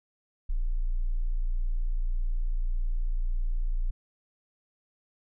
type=tone; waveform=sine; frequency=29.14 Hz; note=A#0; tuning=in tune; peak=-24 dBFS; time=0.49-3.91 s; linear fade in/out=10 ms; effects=none